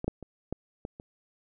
clicks, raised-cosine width 2 ms, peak -20 / -14 / -28 / -18 / -22 / -29 dBFS, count 6, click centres 0.044 / 0.08 / 0.227 / 0.526 / 0.851 / 0.999 s, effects none

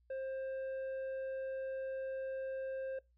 sine tone with tanh clipping, 530 Hz, C5, 22 cents sharp, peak -39 dBFS, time 0.1-2.99 s, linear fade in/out 5 ms, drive 6 dB, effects noise-tail reverb RT60 0.2 s tail -22 dB re dry + added 60 Hz sine -68 dBFS peak until 3.17 s

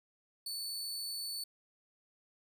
sawtooth tone, 4473 Hz, C#8, 15 cents sharp, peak -35 dBFS, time 0.46-1.44 s, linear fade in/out 5 ms, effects none

